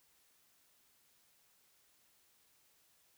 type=silence; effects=white hiss -71 dBFS RMS until 3.17 s